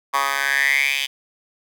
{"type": "tone with high-pass filter sweep", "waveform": "10% pulse", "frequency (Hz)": 138.59, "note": "C#3", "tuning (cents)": 0, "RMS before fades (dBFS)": -20, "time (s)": [0.13, 1.07], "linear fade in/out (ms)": 20, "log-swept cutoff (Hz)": [1100, 2900], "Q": 7.3, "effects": []}